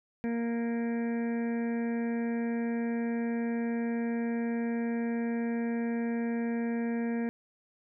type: harmonic tone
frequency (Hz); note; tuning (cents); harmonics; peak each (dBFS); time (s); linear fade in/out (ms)
233.1; A#3; 0; 1 / 2 / 3 / 4 / 6 / 7 / 8 / 9 / 10; -29 / -37 / -45 / -50 / -57 / -48 / -49 / -56 / -51; 0.24-7.29; 0
effects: none